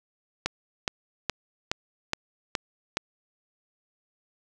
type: click train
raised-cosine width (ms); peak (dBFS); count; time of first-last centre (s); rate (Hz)
0.2; -8; 7; 0.46-2.97; 2.39
effects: none